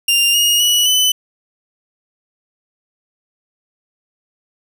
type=tone with pitch steps; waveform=sawtooth; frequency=2794 / 2864 / 2936 / 3010 Hz; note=F7 / F7 / F#7 / F#7; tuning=0 / +43 / -14 / +29 cents; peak=-8 dBFS; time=0.08-1.12 s; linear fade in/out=5 ms; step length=260 ms; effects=none